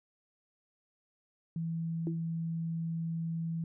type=tone; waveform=sine; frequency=164.81 Hz; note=E3; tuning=in tune; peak=-32 dBFS; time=1.56-3.64 s; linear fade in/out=2 ms
type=tone with exponential decay; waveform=sine; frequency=329.6 Hz; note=E4; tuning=in tune; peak=-30 dBFS; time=2.07-2.22 s; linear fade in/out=1 ms; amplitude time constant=32 ms
effects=none